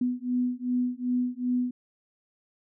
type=beating tone pair; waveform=sine; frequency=246.9 / 249.5 Hz; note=B3 / B3; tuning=0 / +18 cents; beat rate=2.6 Hz; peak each=-28 dBFS; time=0.01-1.71 s; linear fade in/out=5 ms; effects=none